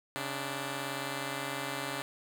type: tone pair together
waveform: 5% pulse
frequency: 137.02 / 293.7 Hz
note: C#3 / D4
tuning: -20 / 0 cents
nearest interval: octave + minor second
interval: 1320 cents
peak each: -26 / -26 dBFS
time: 0.16-2.02 s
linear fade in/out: 0 ms
effects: none